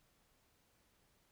silence, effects pink hiss -74 dBFS RMS until 1.31 s

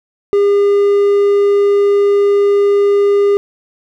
triangle tone, 404.3 Hz, G#4, 46 cents flat, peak -6 dBFS, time 0.33-3.37 s, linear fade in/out 0 ms, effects none

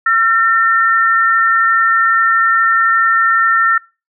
sine tone pair together, 1356 / 1811.2 Hz, E6 / A6, +49 / +50 cents, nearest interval perfect fourth, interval 501 cents, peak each -11 / -13 dBFS, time 0.06-3.78 s, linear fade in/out 5 ms, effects noise-tail reverb RT60 0.3 s tail -24 dB re dry

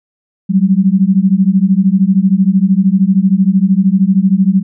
sine beating tone pair, 185 / 198 Hz, F#3 / G3, 0 / +18 cents, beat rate 13 Hz, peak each -10 dBFS, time 0.49-4.63 s, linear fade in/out 20 ms, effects none

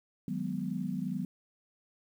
sine chord, G# minor seventh, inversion second, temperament equal, 155.56 / 185 / 207.7 / 246.9 Hz, D#3 / F#3 / G#3 / B3, 0 / 0 / 0 / 0 cents, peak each -40 / -35 / -39 / -37 dBFS, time 0.28-1.25 s, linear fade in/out 2 ms, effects 10-bit

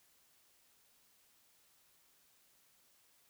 silence, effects white hiss -70 dBFS RMS until 3.29 s

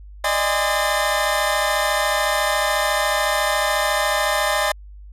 30% pulse tone cluster, 593 / 627 / 818 / 1031 / 1798 Hz, D5 / D#5 / G#5 / C6 / A6, +17 / +13 / -26 / -26 / +37 cents, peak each -22 dBFS, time 0.24-4.72 s, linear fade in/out 5 ms, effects added 50 Hz sine -37 dBFS peak until 5.12 s + resampled to 32000 Hz

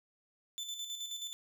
30% pulse tone with tremolo, 3520 Hz, A7, in tune, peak -35 dBFS, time 0.58-1.33 s, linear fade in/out 0 ms, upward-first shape square, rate 9.4 Hz, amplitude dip 50%, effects none

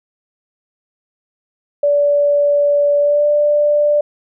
sine tone with pitch glide, 578 to 589.8 Hz, D5 to D5, -28 to +7 cents, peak -10 dBFS, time 1.83-4.01 s, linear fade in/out 5 ms, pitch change +35 cents, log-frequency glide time 2.99-3.26 s, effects none

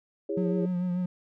sine chord, C# minor, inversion first, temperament equal with one note detuned, 329.6 / 407.7 / 554.4 Hz, E4 / G#4 / C#5, 0 / -32 / 0 cents, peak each -33 / -30 / -35 dBFS, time 0.29-0.66 s, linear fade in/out 5 ms
triangle tone with vibrato, 179.4 Hz, F3, 47 cents sharp, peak -24 dBFS, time 0.37-1.06 s, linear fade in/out 5 ms, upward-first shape triangle, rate 6.8 Hz, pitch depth 39 cents each way
effects none

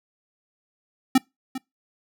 square tone with echo, 261.6 Hz, C4, in tune, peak -13 dBFS, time 1.15-1.18 s, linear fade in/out 5 ms, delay 400 ms, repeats 1, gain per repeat -15 dB, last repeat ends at 1.58 s, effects noise-tail reverb RT60 0.2 s tail -25 dB re dry

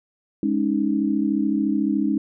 sine chord, Ab suspended fourth, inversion none, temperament equal, 207.7 / 277.2 / 311.1 Hz, Ab3 / Db4 / Eb4, 0 / 0 / 0 cents, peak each -23 dBFS, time 0.43-2.18 s, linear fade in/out 2 ms, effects none

